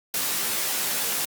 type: noise with comb filter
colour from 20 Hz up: white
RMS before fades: -26 dBFS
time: 0.14-1.25 s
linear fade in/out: 2 ms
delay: 16 ms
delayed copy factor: -0.95
effects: high-pass 150 Hz 12 dB/octave + Opus 48 kbps